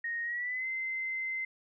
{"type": "tone with pitch glide", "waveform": "sine", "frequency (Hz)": [1864.7, 2069], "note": ["A#6", "C7"], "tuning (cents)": [0, -20], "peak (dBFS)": -32, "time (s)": [0.04, 1.45], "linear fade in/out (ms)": 5, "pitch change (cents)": 180, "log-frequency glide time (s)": [0.23, 0.67], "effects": []}